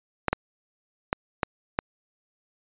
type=clicks; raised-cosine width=0.5 ms; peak=-7 dBFS; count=5; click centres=0.283 / 0.33 / 1.129 / 1.432 / 1.789 s; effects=resampled to 8000 Hz